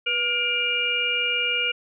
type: harmonic tone with a mistuned harmonic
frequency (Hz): 473.6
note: A#4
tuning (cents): +27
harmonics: 1 / 3 / 5 / 6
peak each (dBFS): -34 / -30 / -25 / -24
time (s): 0.06-1.72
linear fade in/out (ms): 10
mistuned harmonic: 1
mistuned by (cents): +55
effects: none